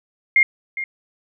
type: tone with echo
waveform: sine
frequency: 2124 Hz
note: C7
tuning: 25 cents sharp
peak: -10 dBFS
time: 0.36-0.43 s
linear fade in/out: 2 ms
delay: 410 ms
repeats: 1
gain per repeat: -13 dB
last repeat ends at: 0.84 s
effects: none